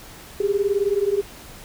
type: beating tone pair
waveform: sine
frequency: 392.6 / 411.6 Hz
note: G4 / G#4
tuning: +3 / -16 cents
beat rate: 19 Hz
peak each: -21 dBFS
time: 0.4-1.22 s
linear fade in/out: 5 ms
effects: pink hiss -42 dBFS RMS until 1.64 s